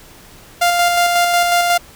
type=tone with tremolo; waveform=sawtooth; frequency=698.5 Hz; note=F5; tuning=in tune; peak=-7 dBFS; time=0.61-1.78 s; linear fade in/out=10 ms; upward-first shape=square; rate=5.5 Hz; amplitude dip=30%; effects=pink hiss -42 dBFS RMS until 1.95 s